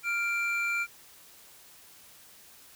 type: tone pair together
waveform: triangle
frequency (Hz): 1396.9 / 2356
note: F6 / D7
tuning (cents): 0 / +5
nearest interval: major sixth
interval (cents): 905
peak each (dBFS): -30 / -27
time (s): 0.03-0.87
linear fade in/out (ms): 50
effects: white hiss -54 dBFS RMS until 2.75 s